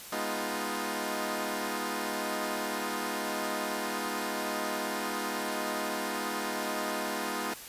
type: chord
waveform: 10% pulse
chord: F half-diminished seventh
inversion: first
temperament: equal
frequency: 207.7 / 246.9 / 311.1 / 349.2 Hz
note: Ab3 / Cb4 / Eb4 / F4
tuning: 0 / 0 / 0 / 0 cents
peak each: -29 dBFS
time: 0.12-7.54 s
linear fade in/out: 5 ms
effects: white hiss -45 dBFS RMS until 7.68 s + resampled to 32000 Hz